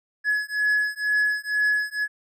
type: beating tone pair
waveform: triangle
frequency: 1693 / 1695.1 Hz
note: G#6 / G#6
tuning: +33 / +35 cents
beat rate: 2.1 Hz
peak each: -22 dBFS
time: 0.24-2.08 s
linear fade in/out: 50 ms
effects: none